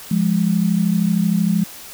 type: tone pair together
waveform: sine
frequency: 174.61 / 207.6 Hz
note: F3 / G#3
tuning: 0 / 0 cents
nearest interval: minor third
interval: 300 cents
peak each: -17 dBFS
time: 0.11-1.64 s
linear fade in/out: 5 ms
effects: white hiss -37 dBFS RMS until 1.93 s